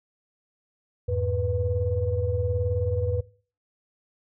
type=tone cluster; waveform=sine; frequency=84.2 / 103.1 / 491.1 Hz; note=E2 / G#2 / B4; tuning=+37 / -12 / -10 cents; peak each=-27 dBFS; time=1.08-3.21 s; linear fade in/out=10 ms; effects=noise-tail reverb RT60 0.4 s tail -20 dB re dry + tanh soft clip ceiling -13 dBFS